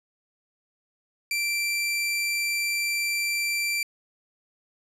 sawtooth tone, 2349 Hz, D7, in tune, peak -21 dBFS, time 1.31-3.83 s, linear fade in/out 2 ms, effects resampled to 32000 Hz + 10-bit

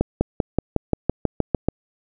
accelerating click train, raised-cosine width 2 ms, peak -4 dBFS, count 11, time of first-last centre 0.01-1.686 s, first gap 200 ms, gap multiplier 0.96, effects none

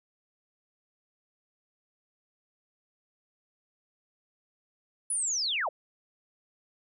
sine linear sweep, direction down, 10190 to 493.9 Hz, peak -27 dBFS, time 5.1-5.69 s, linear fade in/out 5 ms, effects none

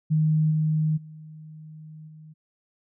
sine tone with level steps, 155.56 Hz, D#3, in tune, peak -18 / -20 / -40 / -43 dBFS, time 0.1-2.34 s, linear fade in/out 20 ms, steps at 0.5 / 0.96 / 2.07 s, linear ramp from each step 20 ms, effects none

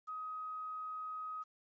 sine tone with quantisation, 1260 Hz, D#6, 21 cents sharp, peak -40 dBFS, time 0.07-1.44 s, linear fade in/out 20 ms, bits 11, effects resampled to 16000 Hz

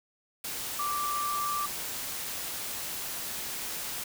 sine tone in noise, 1173 Hz, D6, 2 cents flat, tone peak -29 dBFS, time 0.79-1.66 s, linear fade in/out 5 ms, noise white, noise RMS -36 dBFS, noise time 0.44-4.04 s, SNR +4 dB, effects none

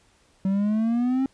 triangle exponential sweep, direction up, 189.6 to 270 Hz, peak -18 dBFS, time 0.45-1.26 s, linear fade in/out 2 ms, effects pink hiss -61 dBFS RMS until 1.33 s + resampled to 22050 Hz

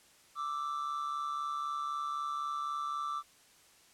triangle tone pair together, 1174.7 / 1318.6 Hz, D6 / E6, 0 / 0 cents, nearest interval major second, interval 200 cents, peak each -33 / -38 dBFS, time 0.35-3.23 s, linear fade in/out 50 ms, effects white hiss -62 dBFS RMS until 3.93 s + low-pass 10000 Hz 12 dB/octave

